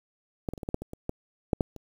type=clicks; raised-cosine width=2 ms; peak=-16 / -21 / -29 / -22 / -17 / -13 / -23 / -25 / -16 / -9 / -10 / -29 dBFS; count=12; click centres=0.488 / 0.536 / 0.578 / 0.632 / 0.689 / 0.744 / 0.82 / 0.934 / 1.094 / 1.532 / 1.608 / 1.763 s; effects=8-bit